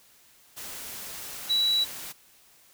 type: tone in noise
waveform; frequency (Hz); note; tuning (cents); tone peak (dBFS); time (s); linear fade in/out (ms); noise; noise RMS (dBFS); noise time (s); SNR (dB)
sine; 3920; B7; -14; -21; 1.49-1.85; 20; white; -39; 0.56-2.13; +15
effects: white hiss -58 dBFS RMS until 2.73 s